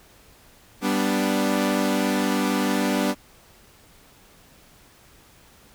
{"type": "chord", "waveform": "sawtooth", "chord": "G major", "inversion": "none", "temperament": "equal", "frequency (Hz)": [196, 246.9, 293.7], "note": ["G3", "B3", "D4"], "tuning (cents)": [0, 0, 0], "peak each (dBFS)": -21, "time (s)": [0.81, 3.15], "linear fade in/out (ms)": 50, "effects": ["pink hiss -53 dBFS RMS until 5.74 s"]}